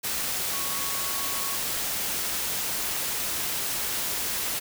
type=tone in noise; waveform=sine; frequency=1108.7 Hz; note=C#6; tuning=in tune; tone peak=-38 dBFS; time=0.51-1.57 s; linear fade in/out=20 ms; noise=white; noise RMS=-29 dBFS; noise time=0.03-4.6 s; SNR=-12 dB; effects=none